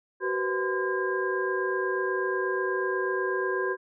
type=tone cluster; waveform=sine; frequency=377.6 / 483.8 / 512 / 1024 / 1613 Hz; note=F#4 / B4 / C5 / C6 / G6; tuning=+35 / -36 / -38 / -38 / +49 cents; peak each=-28 / -36 / -36 / -33 / -31 dBFS; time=0.2-3.77 s; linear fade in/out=50 ms; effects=none